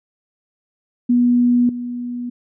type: tone with level steps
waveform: sine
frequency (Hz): 243.4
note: B3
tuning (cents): -25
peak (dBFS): -11 / -23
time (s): 1.09-2.3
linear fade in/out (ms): 10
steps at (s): 1.69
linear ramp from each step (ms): 2
effects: none